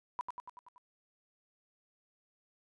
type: tone with echo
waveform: sine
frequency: 987.8 Hz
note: B5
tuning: in tune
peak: -32 dBFS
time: 0.19-0.21 s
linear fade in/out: 0 ms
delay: 95 ms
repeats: 6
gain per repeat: -4 dB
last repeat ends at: 0.78 s
effects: resampled to 24000 Hz